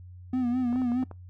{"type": "tone with vibrato", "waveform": "triangle", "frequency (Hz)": 247.8, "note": "B3", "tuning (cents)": 6, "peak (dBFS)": -22, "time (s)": [0.33, 1.04], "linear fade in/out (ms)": 5, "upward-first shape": "sine", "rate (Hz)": 4.8, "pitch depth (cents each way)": 70}
{"type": "clicks", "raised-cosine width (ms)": 1, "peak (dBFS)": -28, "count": 6, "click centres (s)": [0.728, 0.759, 0.818, 0.919, 1.028, 1.113]}
{"effects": ["noise-tail reverb RT60 0.2 s tail -23 dB re dry", "added 90 Hz sine -43 dBFS peak until 1.29 s"]}